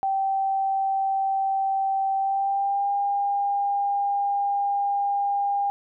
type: tone with pitch glide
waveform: sine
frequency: 777 to 804.4 Hz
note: G5 to G5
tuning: -16 to +44 cents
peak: -21 dBFS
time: 0.03-5.7 s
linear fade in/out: 0 ms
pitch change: +60 cents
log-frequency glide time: 2.17-2.91 s
effects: none